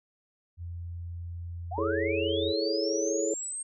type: tone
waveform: sine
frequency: 86 Hz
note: F2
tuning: 26 cents flat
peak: -35 dBFS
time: 0.57-2.54 s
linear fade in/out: 50 ms
type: linear sweep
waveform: sine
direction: up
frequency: 655 to 8550 Hz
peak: -33 dBFS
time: 1.71-3.63 s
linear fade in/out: 10 ms
type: chord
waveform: sine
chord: A major seventh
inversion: second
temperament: equal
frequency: 329.6 / 415.3 / 440 / 554.4 Hz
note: E4 / G#4 / A4 / C#5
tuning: 0 / 0 / 0 / 0 cents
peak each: -32 dBFS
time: 1.78-3.34 s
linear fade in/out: 2 ms
effects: none

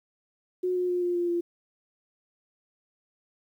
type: tone with pitch steps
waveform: sine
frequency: 364.5 / 360.5 / 356.6 / 352.7 / 348.8 / 345 Hz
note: F#4 / F#4 / F4 / F4 / F4 / F4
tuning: -26 / -45 / +36 / +17 / -2 / -21 cents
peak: -24 dBFS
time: 0.63-1.41 s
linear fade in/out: 10 ms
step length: 130 ms
effects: 10-bit

